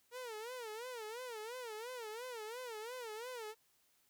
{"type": "tone with vibrato", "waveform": "sawtooth", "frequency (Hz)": 466.2, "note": "A#4", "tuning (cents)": 0, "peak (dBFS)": -40, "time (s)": [0.11, 3.55], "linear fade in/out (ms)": 50, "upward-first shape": "sine", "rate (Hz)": 2.9, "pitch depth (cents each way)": 160, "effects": ["white hiss -74 dBFS RMS until 4.09 s"]}